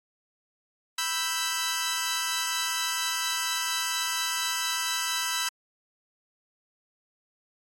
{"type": "chord", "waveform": "10% pulse", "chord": "E minor", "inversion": "second", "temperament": "equal", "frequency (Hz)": [987.8, 1318.5, 1568], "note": ["B5", "E6", "G6"], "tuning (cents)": [0, 0, 0], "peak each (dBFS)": -23, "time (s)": [0.98, 5.49], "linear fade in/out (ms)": 5, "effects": ["AAC 48 kbps"]}